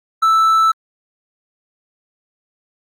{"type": "tone", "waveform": "triangle", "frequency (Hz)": 1318.5, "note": "E6", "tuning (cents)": 0, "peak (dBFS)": -8, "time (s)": [0.22, 0.72], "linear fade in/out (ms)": 10, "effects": ["Opus 48 kbps"]}